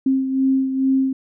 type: beating tone pair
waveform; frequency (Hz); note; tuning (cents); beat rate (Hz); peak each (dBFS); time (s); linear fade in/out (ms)
sine; 265.6 / 267.9; C4 / C4; +26 / +41; 2.3; -16 / -24; 0.06-1.13; 5
effects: none